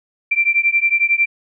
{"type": "beating tone pair", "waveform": "sine", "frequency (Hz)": [2349, 2360], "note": ["D7", "D7"], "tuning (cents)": [0, 8], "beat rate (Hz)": 11, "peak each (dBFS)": -16, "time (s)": [0.31, 1.26], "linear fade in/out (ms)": 10, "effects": []}